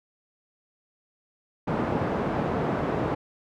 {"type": "band-pass noise", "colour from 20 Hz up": "pink", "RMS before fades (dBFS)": -27, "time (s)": [1.67, 3.15], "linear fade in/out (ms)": 10, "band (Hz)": [130, 970], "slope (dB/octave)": 12, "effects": []}